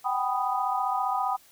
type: tone cluster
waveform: sine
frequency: 759 / 794 / 990 / 1242 Hz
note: F#5 / G5 / B5 / D#6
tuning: +44 / +22 / +4 / -3 cents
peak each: -30 dBFS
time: 0.04-1.37 s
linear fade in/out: 20 ms
effects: white hiss -57 dBFS RMS until 1.51 s